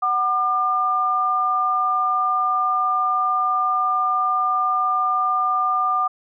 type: tone pair together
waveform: sine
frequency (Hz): 745.5 / 1201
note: F#5 / D6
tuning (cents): +13 / +38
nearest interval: minor sixth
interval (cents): 825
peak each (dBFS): -24 / -18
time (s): 0.02-6.08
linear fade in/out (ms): 10
effects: none